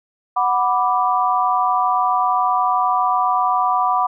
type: chord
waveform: sine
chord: B minor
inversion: second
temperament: equal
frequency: 740 / 987.8 / 1174.7 Hz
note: F#5 / B5 / D6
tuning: 0 / 0 / 0 cents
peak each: -19 dBFS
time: 0.36-4.07 s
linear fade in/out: 10 ms
effects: none